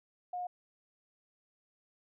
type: tone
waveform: sine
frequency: 718 Hz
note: F5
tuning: 48 cents sharp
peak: -35 dBFS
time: 0.33-0.47 s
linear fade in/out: 5 ms
effects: none